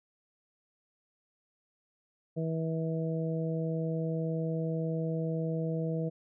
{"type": "harmonic tone", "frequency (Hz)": 161.8, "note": "E3", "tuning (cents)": -32, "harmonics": [1, 2, 3, 4], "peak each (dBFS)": [-31, -39, -36, -41], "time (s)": [2.36, 6.1], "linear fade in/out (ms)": 20, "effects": []}